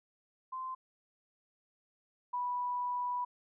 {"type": "tone pair in turn", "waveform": "sine", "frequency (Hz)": [1037, 983.5], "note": ["C6", "B5"], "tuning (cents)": [-16, -7], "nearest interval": "minor second", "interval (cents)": 91, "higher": "first", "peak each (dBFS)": [-37, -32], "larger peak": "second", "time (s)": [[0.52, 0.75], [2.33, 3.25]], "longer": "second", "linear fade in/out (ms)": 10, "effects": []}